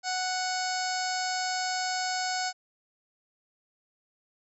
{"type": "harmonic tone", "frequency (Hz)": 740, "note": "F#5", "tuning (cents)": 0, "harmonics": [1, 2, 3, 4, 5, 6, 7, 8, 9, 10], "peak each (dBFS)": [-31, -35, -40, -47, -46, -37, -37, -46, -41, -41], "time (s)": [0.03, 2.53], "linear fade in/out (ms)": 50, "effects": []}